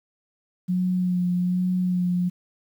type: tone with vibrato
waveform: sine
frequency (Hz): 180.5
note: F#3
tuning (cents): -43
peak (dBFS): -20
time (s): 0.68-2.3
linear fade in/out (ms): 20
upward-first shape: sine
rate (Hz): 1.2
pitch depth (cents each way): 22
effects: 9-bit